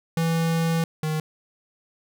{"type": "tone pair in turn", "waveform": "square", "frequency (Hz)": [164.81, 155.59], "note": ["E3", "D#3"], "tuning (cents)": [0, 0], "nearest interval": "minor second", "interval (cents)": 100, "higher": "first", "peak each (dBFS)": [-21, -24], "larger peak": "first", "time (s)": [[0.17, 0.84], [1.03, 1.2]], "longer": "first", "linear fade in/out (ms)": 2, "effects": []}